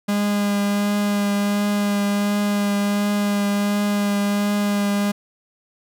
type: tone with vibrato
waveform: 45% pulse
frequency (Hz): 204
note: G#3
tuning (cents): -31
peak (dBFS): -18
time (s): 0.08-5.12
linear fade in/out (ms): 10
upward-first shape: triangle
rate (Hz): 1.4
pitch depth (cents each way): 15
effects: none